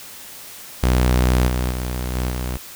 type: tone with level steps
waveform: sawtooth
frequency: 62.3 Hz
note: B1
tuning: 16 cents sharp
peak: -10 / -15 / -19 / -16 / -19 dBFS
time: 0.83-2.57 s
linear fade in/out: 0 ms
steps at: 1.47 / 1.7 / 2.14 / 2.29 s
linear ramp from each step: 20 ms
effects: white hiss -38 dBFS RMS until 2.75 s